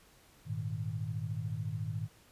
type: chord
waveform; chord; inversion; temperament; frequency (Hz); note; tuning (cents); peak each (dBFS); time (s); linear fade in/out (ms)
sine; Ab suspended second; none; equal with one note detuned; 102.69 / 116.54 / 155.56; Ab2 / Bb2 / Eb3; -19 / 0 / 0; -38 / -38 / -39; 0.45-2.09; 50
effects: pink hiss -62 dBFS RMS until 2.31 s + resampled to 32000 Hz